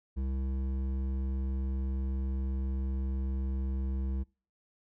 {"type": "tone with hard clipping", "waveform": "triangle", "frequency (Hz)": 66.1, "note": "C2", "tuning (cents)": 18, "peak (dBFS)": -32, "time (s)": [0.16, 4.24], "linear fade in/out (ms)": 20, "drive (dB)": 14, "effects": ["noise-tail reverb RT60 0.4 s tail -26 dB re dry"]}